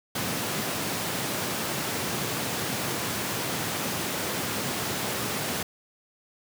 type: high-pass noise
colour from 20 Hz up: pink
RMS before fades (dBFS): -30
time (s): 0.15-5.63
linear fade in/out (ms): 5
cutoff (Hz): 110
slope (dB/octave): 24
effects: none